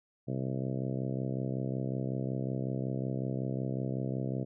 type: harmonic tone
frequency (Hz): 65.41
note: C2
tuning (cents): 0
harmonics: 2 / 3 / 4 / 5 / 6 / 7 / 8 / 9 / 10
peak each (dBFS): -34 / -38 / -40 / -42 / -44 / -45 / -46 / -47 / -48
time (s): 0.27-4.45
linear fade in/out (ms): 20
effects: none

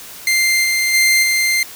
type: tone with level steps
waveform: sawtooth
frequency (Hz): 2093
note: C7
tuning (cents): 0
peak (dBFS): -9 / -11 / -7 / -10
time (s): 0.27-1.63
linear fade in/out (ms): 2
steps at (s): 0.63 / 0.93 / 1.22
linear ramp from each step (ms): 20
effects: white hiss -35 dBFS RMS until 1.75 s

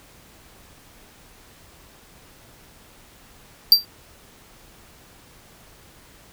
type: tone with exponential decay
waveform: square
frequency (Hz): 4699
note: D8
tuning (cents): 0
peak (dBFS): -5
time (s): 3.72-3.85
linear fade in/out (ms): 1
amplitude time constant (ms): 27
effects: pink hiss -50 dBFS RMS until 6.32 s

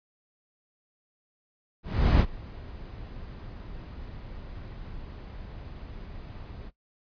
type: noise with ADSR envelope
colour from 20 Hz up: brown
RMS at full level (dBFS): -18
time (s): 1.83-6.71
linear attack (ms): 370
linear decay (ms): 53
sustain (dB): -23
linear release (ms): 38
effects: noise-tail reverb RT60 0.1 s tail -17 dB re dry + resampled to 11025 Hz

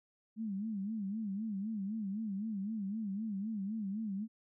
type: tone with vibrato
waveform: sine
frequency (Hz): 207.7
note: G#3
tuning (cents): 0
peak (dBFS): -35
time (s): 0.36-4.28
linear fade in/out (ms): 50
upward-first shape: sine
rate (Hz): 3.9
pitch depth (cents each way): 140
effects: none

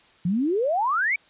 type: exponential sweep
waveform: sine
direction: up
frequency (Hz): 164.7 to 2349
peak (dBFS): -20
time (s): 0.25-1.16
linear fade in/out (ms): 5
effects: white hiss -56 dBFS RMS until 1.29 s + resampled to 8000 Hz

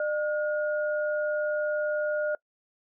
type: tone pair together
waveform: sine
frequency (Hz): 603 / 1434.2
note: D5 / F6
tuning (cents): +46 / +46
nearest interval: octave + minor third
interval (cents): 1500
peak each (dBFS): -26 / -32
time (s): 0-2.35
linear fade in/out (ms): 2
effects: noise-tail reverb RT60 0.1 s tail -24 dB re dry

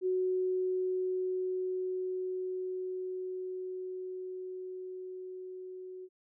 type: tone with level ramp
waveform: sine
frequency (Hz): 370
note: F#4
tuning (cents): 0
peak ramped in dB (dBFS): -27 to -42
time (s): 0.01-6.09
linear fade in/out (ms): 50
effects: none

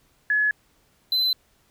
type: tone pair in turn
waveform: sine / triangle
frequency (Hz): 1700 / 4043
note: G#6 / B7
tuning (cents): +40 / +40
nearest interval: octave + minor third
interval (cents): 1500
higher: second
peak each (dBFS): -18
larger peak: neither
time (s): 0.3-0.51 / 1.12-1.33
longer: neither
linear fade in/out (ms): 2
effects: pink hiss -63 dBFS RMS until 1.7 s

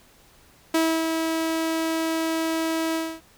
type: tone with ADSR envelope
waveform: sawtooth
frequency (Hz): 324.2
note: E4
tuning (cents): -29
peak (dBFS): -14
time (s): 0.74-3.21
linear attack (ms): 6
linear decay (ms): 280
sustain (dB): -5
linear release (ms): 260
effects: pink hiss -55 dBFS RMS until 3.37 s

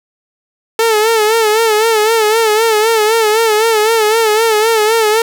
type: tone with vibrato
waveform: sawtooth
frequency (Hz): 440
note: A4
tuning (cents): 0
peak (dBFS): -5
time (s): 0.79-5.22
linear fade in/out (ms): 2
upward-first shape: sine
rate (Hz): 3.9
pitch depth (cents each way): 76
effects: none

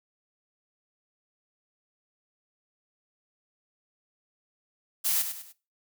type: noise with echo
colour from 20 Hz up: blue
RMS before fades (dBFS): -26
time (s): 5.04-5.23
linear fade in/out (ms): 20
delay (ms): 100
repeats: 3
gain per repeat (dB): -8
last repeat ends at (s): 5.53
effects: noise-tail reverb RT60 0.3 s tail -19 dB re dry

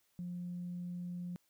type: tone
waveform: sine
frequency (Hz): 176.7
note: F3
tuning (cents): +21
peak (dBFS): -38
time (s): 0.19-1.36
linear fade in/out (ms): 0
effects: tanh soft clip ceiling -34 dBFS + white hiss -75 dBFS RMS until 1.49 s

